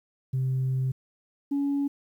sine tone pair in turn, 130.81 / 281.7 Hz, C3 / C#4, 0 / +28 cents, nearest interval octave + minor second, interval 1328 cents, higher second, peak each -22 dBFS, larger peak neither, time 0.33-0.92 / 1.51-1.88 s, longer first, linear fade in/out 10 ms, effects tanh soft clip ceiling -21 dBFS + 10-bit

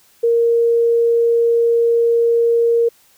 sine tone, 466.2 Hz, A#4, in tune, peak -11 dBFS, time 0.23-2.89 s, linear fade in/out 10 ms, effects white hiss -53 dBFS RMS until 3.17 s

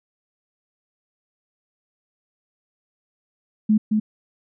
sine tone with echo, 214.4 Hz, A3, 45 cents flat, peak -13 dBFS, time 3.69-3.78 s, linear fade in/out 10 ms, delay 220 ms, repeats 1, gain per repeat -3 dB, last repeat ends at 4 s, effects none

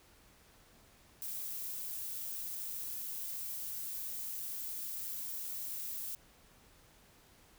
violet noise, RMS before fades -41 dBFS, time 1.22-6.15 s, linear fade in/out 0 ms, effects pink hiss -63 dBFS RMS until 7.58 s

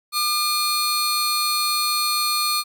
sawtooth tone pair together, 1207 / 4301 Hz, D6 / C8, +47 / +47 cents, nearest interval octave + minor seventh, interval 2200 cents, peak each -19 dBFS, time 0.12-2.64 s, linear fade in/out 50 ms, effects none

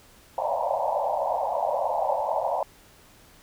pink band-pass noise, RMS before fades -26 dBFS, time 0.38-2.63 s, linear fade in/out 2 ms, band 540 to 970 Hz, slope 96 dB/octave, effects pink hiss -54 dBFS RMS until 3.42 s

